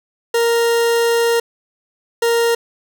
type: tone bursts at uneven times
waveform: 40% pulse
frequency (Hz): 466.2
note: A#4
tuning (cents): 0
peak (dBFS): -12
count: 2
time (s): 0.34-1.4 / 2.22-2.55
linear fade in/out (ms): 5
effects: none